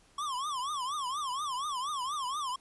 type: tone with vibrato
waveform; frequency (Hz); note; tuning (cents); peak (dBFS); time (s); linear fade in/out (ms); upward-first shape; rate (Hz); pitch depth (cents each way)
square; 1099; C#6; -15; -33; 0.18-2.56; 5; triangle; 4.2; 220
effects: pink hiss -63 dBFS RMS until 2.6 s + resampled to 24000 Hz